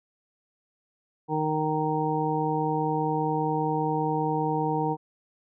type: harmonic tone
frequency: 155 Hz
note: D#3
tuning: 6 cents flat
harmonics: 1 / 2 / 3 / 5 / 6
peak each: -30 / -30 / -30 / -30 / -30 dBFS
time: 1.28-4.97 s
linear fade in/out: 50 ms
effects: none